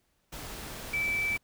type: tone in noise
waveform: sine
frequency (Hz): 2318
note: D7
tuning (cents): -23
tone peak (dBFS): -27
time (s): 0.93-1.37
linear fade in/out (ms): 10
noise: pink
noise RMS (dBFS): -41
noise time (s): 0.32-1.38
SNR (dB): +11
effects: pink hiss -73 dBFS RMS until 1.43 s